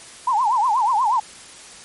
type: tone with vibrato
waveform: sine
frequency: 932.3 Hz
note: A#5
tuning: in tune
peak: -15 dBFS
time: 0.27-1.2 s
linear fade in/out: 5 ms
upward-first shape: triangle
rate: 8.3 Hz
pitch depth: 260 cents each way
effects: white hiss -41 dBFS RMS until 1.84 s + MP3 48 kbps